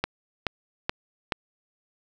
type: click train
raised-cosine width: 0.3 ms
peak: -8 dBFS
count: 4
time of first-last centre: 0.04-1.322 s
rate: 2.34 Hz
effects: none